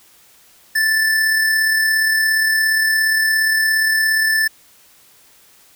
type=tone with amplitude modulation; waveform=square; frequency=1760 Hz; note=A6; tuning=in tune; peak=-13 dBFS; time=0.75-4.48 s; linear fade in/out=10 ms; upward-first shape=sine; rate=37.2 Hz; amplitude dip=30%; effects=white hiss -50 dBFS RMS until 5.75 s